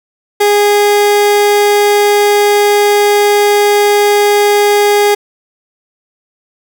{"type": "tone", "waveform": "30% pulse", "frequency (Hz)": 411.6, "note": "G#4", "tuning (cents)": -16, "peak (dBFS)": -4, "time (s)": [0.4, 5.15], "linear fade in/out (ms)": 10, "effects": []}